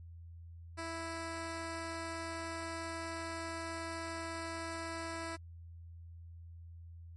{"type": "tone", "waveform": "10% pulse", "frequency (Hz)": 329.6, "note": "E4", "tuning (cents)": 0, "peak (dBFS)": -31, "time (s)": [0.77, 5.37], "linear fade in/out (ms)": 20, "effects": ["added 84 Hz sine -48 dBFS peak until 7.16 s", "MP3 48 kbps"]}